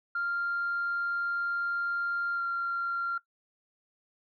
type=tone with pitch glide; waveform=sine; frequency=1394 to 1382 Hz; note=F6 to F6; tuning=-4 to -19 cents; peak=-27 dBFS; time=0.15-3.18 s; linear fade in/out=5 ms; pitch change=-15 cents; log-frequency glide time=2.34-2.41 s; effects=noise-tail reverb RT60 0.1 s tail -18 dB re dry + tanh soft clip ceiling -24 dBFS